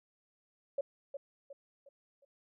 sine tone with echo, 557 Hz, C#5, 8 cents sharp, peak -30 dBFS, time 0.78-0.81 s, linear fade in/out 5 ms, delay 360 ms, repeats 4, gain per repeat -8 dB, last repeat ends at 2.25 s, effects none

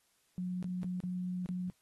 sine tone with dropouts, 181.1 Hz, F#3, 37 cents flat, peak -34 dBFS, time 0.38-1.7 s, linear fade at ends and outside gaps 0 ms, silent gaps 0.627-0.643 / 0.832-0.844 / 1.003-1.037 / 1.46-1.489 s, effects white hiss -73 dBFS RMS until 1.81 s + AAC 32 kbps

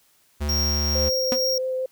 square tone, 73.42 Hz, D2, in tune, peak -24 dBFS, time 0.4-1.1 s, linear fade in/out 20 ms
square tone with tremolo, 5588 Hz, F8, in tune, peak -22 dBFS, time 0.49-1.58 s, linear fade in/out 2 ms, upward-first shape triangle, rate 2.3 Hz, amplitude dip 30%
sine tone with vibrato, 517 Hz, C5, 21 cents flat, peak -23 dBFS, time 0.95-1.86 s, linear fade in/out 5 ms, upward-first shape sine, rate 5.9 Hz, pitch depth 8 cents each way
sawtooth tone with exponential decay, 246.9 Hz, B3, in tune, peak -16 dBFS, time 1.32-1.41 s, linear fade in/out 0 ms, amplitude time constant 19 ms
effects white hiss -61 dBFS RMS until 1.91 s

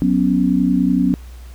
sine chord, F# suspended fourth, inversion none, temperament equal with one note detuned, 183.4 / 246.9 / 277.2 Hz, F#3 / B3 / C#4, -15 / 0 / 0 cents, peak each -17 dBFS, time 0.02-1.14 s, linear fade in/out 0 ms, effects added 61 Hz sine -33 dBFS peak until 1.54 s + pink hiss -48 dBFS RMS until 1.54 s

